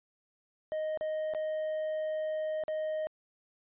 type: tone with dropouts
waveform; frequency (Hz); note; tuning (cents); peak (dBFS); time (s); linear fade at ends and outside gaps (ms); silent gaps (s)
triangle; 622.3; D#5; 0; -29; 0.72-3.07; 0; 0.974-1.01 / 1.337-1.348 / 2.637-2.681
effects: resampled to 8000 Hz